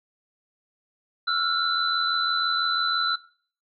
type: tone cluster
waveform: sine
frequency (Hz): 1342 / 1428 / 4011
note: E6 / F6 / B7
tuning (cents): +31 / +38 / +26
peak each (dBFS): -26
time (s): 1.27-3.16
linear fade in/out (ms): 10
effects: noise-tail reverb RT60 0.5 s tail -21 dB re dry